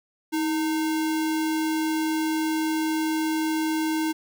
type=tone with sample-and-hold; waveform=sine; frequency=316.9 Hz; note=D#4; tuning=32 cents sharp; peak=-22 dBFS; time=0.32-4.13 s; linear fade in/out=20 ms; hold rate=1225 Hz; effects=none